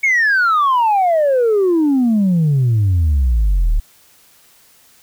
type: exponential sweep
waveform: sine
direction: down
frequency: 2229 to 35.14 Hz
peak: -9 dBFS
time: 0.03-3.8 s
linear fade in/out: 10 ms
effects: tanh soft clip ceiling -9 dBFS + white hiss -50 dBFS RMS until 5.02 s